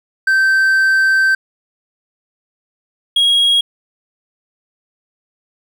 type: tone pair in turn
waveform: triangle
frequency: 1554 / 3293 Hz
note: G6 / G#7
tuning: -16 / -15 cents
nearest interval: octave + minor second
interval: 1301 cents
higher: second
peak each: -8 dBFS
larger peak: neither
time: 0.27-1.35 / 3.16-3.61 s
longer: first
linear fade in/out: 5 ms
effects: none